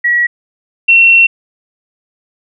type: tone pair in turn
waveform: sine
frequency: 1922 / 2718 Hz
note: B6 / F7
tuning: -48 / -48 cents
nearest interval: tritone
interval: 600 cents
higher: second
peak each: -8 / -3 dBFS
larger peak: second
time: 0.04-0.27 / 0.88-1.27 s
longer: second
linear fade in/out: 10 ms
effects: none